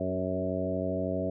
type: harmonic tone with a mistuned harmonic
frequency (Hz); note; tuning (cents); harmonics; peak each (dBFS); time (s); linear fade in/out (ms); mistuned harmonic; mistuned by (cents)
92.6; F#2; +2; 1 / 2 / 3 / 4 / 5 / 6 / 7; -37 / -35 / -35 / -38 / -39 / -35 / -34; 0-1.3; 5; 4; +17
effects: none